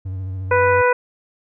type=tone with vibrato; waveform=triangle; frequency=94.2 Hz; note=F#2; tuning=32 cents sharp; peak=-22 dBFS; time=0.05-0.82 s; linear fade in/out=10 ms; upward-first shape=sine; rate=14 Hz; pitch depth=40 cents each way
type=harmonic tone; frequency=493.9 Hz; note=B4; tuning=in tune; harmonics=1 / 2 / 3 / 4 / 5; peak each=-15 / -18 / -20 / -26 / -27 dBFS; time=0.51-0.93 s; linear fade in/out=5 ms
effects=none